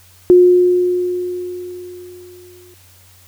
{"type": "tone with exponential decay", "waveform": "sine", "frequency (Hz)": 359, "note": "F4", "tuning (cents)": 48, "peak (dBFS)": -3, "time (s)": [0.3, 2.74], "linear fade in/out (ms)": 0, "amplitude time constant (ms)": 530, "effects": ["added 92 Hz sine -48 dBFS peak until 3.27 s", "white hiss -48 dBFS RMS until 3.27 s"]}